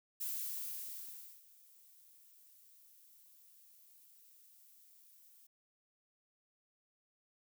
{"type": "noise with ADSR envelope", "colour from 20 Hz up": "violet", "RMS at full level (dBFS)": -39, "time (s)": [0.2, 5.47], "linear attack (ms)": 14, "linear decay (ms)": 1200, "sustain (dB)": -24, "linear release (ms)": 8, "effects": []}